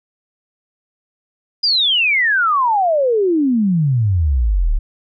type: exponential sweep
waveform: sine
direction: down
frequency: 4978 to 33.18 Hz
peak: -12 dBFS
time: 1.63-4.79 s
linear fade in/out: 10 ms
effects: none